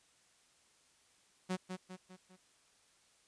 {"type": "tone with echo", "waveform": "sawtooth", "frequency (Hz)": 184.9, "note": "F#3", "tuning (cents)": -1, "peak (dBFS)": -30, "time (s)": [1.49, 1.57], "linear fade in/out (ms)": 20, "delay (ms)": 200, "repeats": 4, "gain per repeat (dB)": -6, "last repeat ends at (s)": 2.37, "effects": ["white hiss -69 dBFS RMS until 3.27 s", "resampled to 22050 Hz"]}